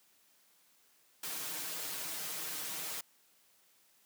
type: noise with comb filter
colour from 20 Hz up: white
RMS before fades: -40 dBFS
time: 1.23-3.01 s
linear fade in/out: 5 ms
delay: 6.4 ms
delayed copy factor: +0.75
effects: white hiss -68 dBFS RMS until 4.05 s + high-pass 150 Hz 12 dB/octave